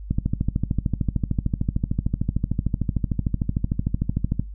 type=click train; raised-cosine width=5 ms; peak=-9 dBFS; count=58; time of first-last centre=0.11-4.396 s; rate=13.3 Hz; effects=noise-tail reverb RT60 0.2 s tail -19 dB re dry + added 50 Hz sine -33 dBFS peak until 4.54 s